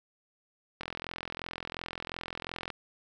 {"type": "click train", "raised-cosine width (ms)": 0.3, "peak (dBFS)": -20, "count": 82, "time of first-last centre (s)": [0.81, 2.703], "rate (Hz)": 42.8, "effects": []}